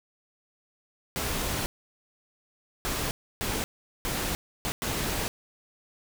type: noise bursts at uneven times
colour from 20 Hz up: pink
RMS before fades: -30 dBFS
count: 6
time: 1.16-1.66 / 2.85-3.11 / 3.41-3.64 / 4.05-4.35 / 4.65-4.72 / 4.82-5.28 s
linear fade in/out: 0 ms
effects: none